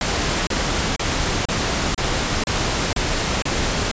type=noise bursts; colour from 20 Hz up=pink; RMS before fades=-21 dBFS; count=8; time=0.01-3.914 s; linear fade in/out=2 ms; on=460 ms; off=32 ms; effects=resampled to 16000 Hz